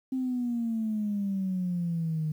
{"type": "exponential sweep", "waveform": "sine", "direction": "down", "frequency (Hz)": [263.2, 153], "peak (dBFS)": -26, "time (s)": [0.12, 2.32], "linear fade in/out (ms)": 5, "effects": ["tanh soft clip ceiling -22 dBFS", "10-bit"]}